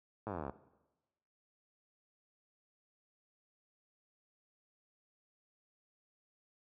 slowing click train, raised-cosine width 1 ms, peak -26 dBFS, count 20, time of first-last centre 0.27-0.496 s, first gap 9 ms, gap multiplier 1.03, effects noise-tail reverb RT60 1.0 s tail -17 dB re dry + high-pass 60 Hz 12 dB/octave

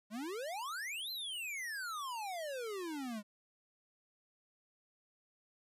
square exponential two-way sweep, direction up then down, 200 to 4186 to 200 Hz, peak -40 dBFS, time 0.1-3.23 s, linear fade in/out 50 ms, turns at 1.11 s, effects resampled to 32000 Hz + 13-bit

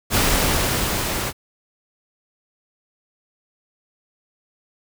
pink noise with level ramp, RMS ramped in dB -17 to -25 dBFS, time 0.1-1.33 s, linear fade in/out 50 ms, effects none

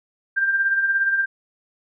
sine tone with tremolo, 1585 Hz, G6, 19 cents sharp, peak -15 dBFS, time 0.36-1.26 s, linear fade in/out 20 ms, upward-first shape sine, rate 17 Hz, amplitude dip 50%, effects none

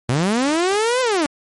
sawtooth linear two-way sweep, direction up then down, 114.6 to 523.3 to 277.9 Hz, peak -12 dBFS, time 0.09-1.26 s, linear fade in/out 0 ms, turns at 1.01 s, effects MP3 48 kbps

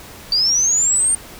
sine linear sweep, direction up, 4596 to 8870 Hz, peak -13 dBFS, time 0.32-1.15 s, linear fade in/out 2 ms, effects pink hiss -38 dBFS RMS until 1.39 s

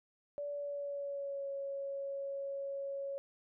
sine tone with pitch glide, 577 to 553.8 Hz, D5 to C#5, -31 to -2 cents, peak -37 dBFS, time 0.38-3.18 s, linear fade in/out 0 ms, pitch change -71 cents, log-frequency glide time 0.5-1.49 s, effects none

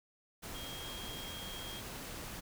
sine tone in noise, 3245 Hz, G#7, 41 cents flat, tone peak -46 dBFS, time 0.54-1.81 s, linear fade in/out 20 ms, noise pink, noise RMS -45 dBFS, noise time 0.42-2.41 s, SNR -4 dB, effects none

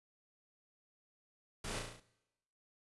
pink noise with echo, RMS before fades -43 dBFS, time 1.64-1.79 s, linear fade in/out 5 ms, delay 35 ms, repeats 6, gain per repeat -3 dB, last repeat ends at 2 s, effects noise-tail reverb RT60 0.9 s tail -19 dB re dry + resampled to 24000 Hz

